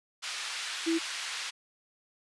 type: band-pass noise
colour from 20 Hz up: white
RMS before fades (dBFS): -37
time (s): 0.22-1.51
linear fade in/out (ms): 20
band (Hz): 1300 to 4500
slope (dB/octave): 12
type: tone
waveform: sine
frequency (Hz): 329.6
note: E4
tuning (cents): 0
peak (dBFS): -25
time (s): 0.86-0.99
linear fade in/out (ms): 20
effects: resampled to 24000 Hz